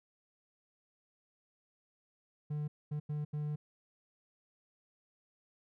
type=tone bursts at uneven times; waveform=triangle; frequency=149.3 Hz; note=D3; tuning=29 cents sharp; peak=-32 dBFS; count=4; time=2.5-2.68 / 2.91-3 / 3.09-3.25 / 3.33-3.56 s; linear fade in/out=10 ms; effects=none